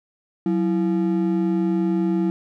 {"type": "ring-modulated tone", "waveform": "triangle", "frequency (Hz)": 258.7, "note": "C4", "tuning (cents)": -19, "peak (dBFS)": -13, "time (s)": [0.46, 2.3], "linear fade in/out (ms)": 0, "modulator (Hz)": 72.7, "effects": []}